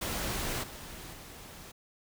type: noise with level steps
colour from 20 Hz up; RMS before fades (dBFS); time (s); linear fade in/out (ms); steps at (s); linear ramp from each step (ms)
pink; -34 / -45 / -48; 0.01-1.72; 10; 0.62 / 1.12; 20
effects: none